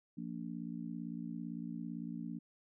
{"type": "harmonic tone", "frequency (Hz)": 57.8, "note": "A#1", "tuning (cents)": -14, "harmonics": [3, 4, 5], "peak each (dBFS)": [-44, -43, -46], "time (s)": [0.17, 2.39], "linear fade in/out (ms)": 10, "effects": []}